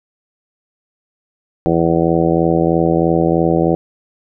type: harmonic tone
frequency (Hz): 83.1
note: E2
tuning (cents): +15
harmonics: 1 / 2 / 3 / 4 / 5 / 6 / 7 / 8 / 9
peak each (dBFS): -28 / -17 / -24 / -16 / -20 / -19 / -21 / -28 / -22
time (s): 1.66-3.75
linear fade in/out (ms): 0
effects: none